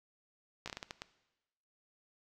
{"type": "slowing click train", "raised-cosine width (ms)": 0.2, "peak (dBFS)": -23, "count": 8, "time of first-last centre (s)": [0.66, 1.019], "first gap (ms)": 16, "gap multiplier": 1.38, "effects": ["noise-tail reverb RT60 1.0 s tail -17 dB re dry"]}